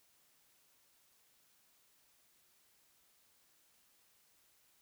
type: silence
effects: white hiss -71 dBFS RMS until 4.81 s